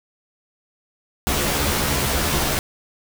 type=noise with comb filter; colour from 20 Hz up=pink; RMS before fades=-21 dBFS; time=1.27-2.59 s; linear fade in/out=0 ms; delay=14 ms; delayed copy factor=+1; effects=none